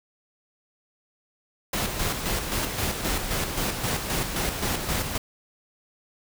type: noise with tremolo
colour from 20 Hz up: pink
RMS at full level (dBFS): -26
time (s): 1.73-5.18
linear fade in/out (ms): 5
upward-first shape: square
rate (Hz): 3.8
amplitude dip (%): 45
effects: none